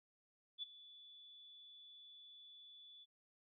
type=tone with ADSR envelope; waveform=sine; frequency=3457 Hz; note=A7; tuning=31 cents flat; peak=-40 dBFS; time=0.58-3.06 s; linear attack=47 ms; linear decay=16 ms; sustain=-17 dB; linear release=35 ms; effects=none